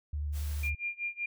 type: tone with vibrato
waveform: sine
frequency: 73.7 Hz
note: D2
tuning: 7 cents sharp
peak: -31 dBFS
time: 0.13-0.75 s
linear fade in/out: 5 ms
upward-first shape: sine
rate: 11 Hz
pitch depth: 19 cents each way
type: noise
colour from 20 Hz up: white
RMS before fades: -48 dBFS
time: 0.32-0.71 s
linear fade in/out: 50 ms
type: tone with tremolo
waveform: sine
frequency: 2400 Hz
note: D7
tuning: 37 cents sharp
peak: -30 dBFS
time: 0.63-1.26 s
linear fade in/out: 5 ms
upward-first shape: sine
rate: 5.3 Hz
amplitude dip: 95%
effects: none